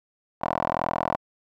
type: tone with band-pass filter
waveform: 10% pulse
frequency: 41.99 Hz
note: E1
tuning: 33 cents sharp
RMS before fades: -27 dBFS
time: 0.41-1.17 s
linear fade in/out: 20 ms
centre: 840 Hz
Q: 4.4
effects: none